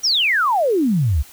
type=exponential sweep; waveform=sine; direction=down; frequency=5970 to 63.3 Hz; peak=-14 dBFS; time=0.03-1.23 s; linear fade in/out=20 ms; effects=white hiss -44 dBFS RMS until 1.32 s